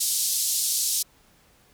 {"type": "band-pass noise", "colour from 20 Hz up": "white", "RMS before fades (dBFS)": -25, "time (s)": [0, 1.03], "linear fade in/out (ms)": 10, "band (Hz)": [4100, 12000], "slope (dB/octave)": 24, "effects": ["pink hiss -59 dBFS RMS until 1.73 s"]}